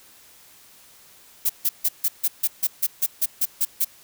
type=noise bursts; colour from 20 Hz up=violet; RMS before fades=-20 dBFS; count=13; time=1.45-3.848 s; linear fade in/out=10 ms; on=46 ms; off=150 ms; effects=white hiss -51 dBFS RMS until 4.03 s